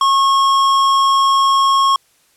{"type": "tone with tanh clipping", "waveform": "sine", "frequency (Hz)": 1090, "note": "C#6", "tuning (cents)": -29, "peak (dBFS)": -12, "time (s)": [0.01, 1.96], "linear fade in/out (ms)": 2, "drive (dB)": 14, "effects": ["white hiss -56 dBFS RMS until 2.36 s", "low-pass 12000 Hz 12 dB/octave"]}